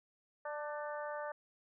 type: harmonic tone with a mistuned harmonic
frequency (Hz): 296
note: D4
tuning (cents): +14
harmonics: 2 / 3 / 4 / 5 / 6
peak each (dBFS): -41 / -45 / -47 / -49 / -51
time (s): 0.45-1.32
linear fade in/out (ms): 5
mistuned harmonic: 5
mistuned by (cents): +29
effects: none